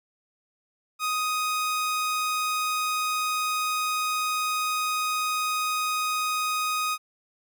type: tone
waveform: sawtooth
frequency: 1249 Hz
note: D#6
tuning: 6 cents sharp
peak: -21 dBFS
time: 0.99-6.98 s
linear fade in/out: 50 ms
effects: none